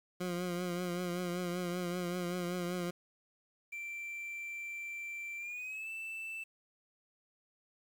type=tone with vibrato; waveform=20% pulse; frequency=177.5 Hz; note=F3; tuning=28 cents sharp; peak=-30 dBFS; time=0.2-2.91 s; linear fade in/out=10 ms; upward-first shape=triangle; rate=5.2 Hz; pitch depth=49 cents each way
type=tone with pitch glide; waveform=triangle; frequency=2349 to 2652 Hz; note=D7 to E7; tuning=0 to +10 cents; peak=-38 dBFS; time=3.72-6.44 s; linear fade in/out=10 ms; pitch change=+210 cents; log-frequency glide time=5.37-5.89 s
effects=10-bit